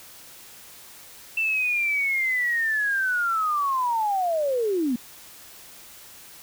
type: linear sweep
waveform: sine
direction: down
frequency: 2682 to 228.4 Hz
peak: -21 dBFS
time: 1.37-4.96 s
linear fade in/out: 5 ms
effects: white hiss -46 dBFS RMS until 6.42 s